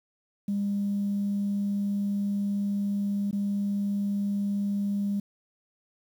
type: tone with dropouts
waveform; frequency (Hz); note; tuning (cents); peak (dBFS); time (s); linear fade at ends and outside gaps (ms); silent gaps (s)
sine; 201.5; G3; +48; -24; 0.48-5.2; 5; 3.311-3.328
effects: tanh soft clip ceiling -21 dBFS + 9-bit